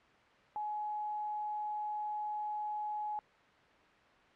sine tone, 843 Hz, G#5, 26 cents sharp, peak -35 dBFS, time 0.56-3.19 s, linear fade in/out 0 ms, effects white hiss -62 dBFS RMS until 4.35 s + low-pass 2000 Hz 12 dB/octave

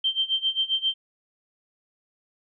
sine tone with tremolo, 3136 Hz, G7, in tune, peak -19 dBFS, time 0.04-0.94 s, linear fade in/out 5 ms, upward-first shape sine, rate 7.5 Hz, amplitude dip 90%, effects none

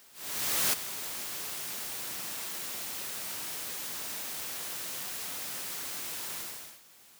white noise with ADSR envelope, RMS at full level -26 dBFS, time 0.13-6.82 s, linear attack 600 ms, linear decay 14 ms, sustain -12 dB, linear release 450 ms, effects white hiss -57 dBFS RMS until 7.19 s + high-pass 100 Hz 12 dB/octave

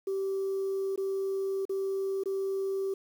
sine tone with dropouts, 388 Hz, G4, 18 cents flat, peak -27 dBFS, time 0.07-2.94 s, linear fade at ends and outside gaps 5 ms, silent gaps 0.96-0.976 / 1.653-1.694 / 2.236-2.257 s, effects tanh soft clip ceiling -25 dBFS + 9-bit

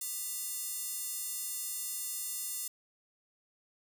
square tone with high-pass filter, 398 Hz, G4, 26 cents sharp, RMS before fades -38 dBFS, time 0.01-2.68 s, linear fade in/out 5 ms, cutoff 8600 Hz, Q 1.2, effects none

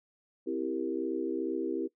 sine chord, C dominant seventh, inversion none, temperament equal, 261.6 / 329.6 / 392 / 466.2 Hz, C4 / E4 / G4 / Bb4, 0 / 0 / 0 / 0 cents, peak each -37 / -33 / -35 / -38 dBFS, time 0.46-1.88 s, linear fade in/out 20 ms, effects noise-tail reverb RT60 0.1 s tail -18 dB re dry

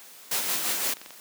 white noise with tremolo, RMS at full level -26 dBFS, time 0.31-0.94 s, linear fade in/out 5 ms, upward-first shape sine, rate 5.8 Hz, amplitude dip 40%
click train, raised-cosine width 0.2 ms, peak -24 dBFS, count 11, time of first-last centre 0.65-1.107 s, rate 21.9 Hz
effects white hiss -48 dBFS RMS until 1.2 s + high-pass 200 Hz 12 dB/octave

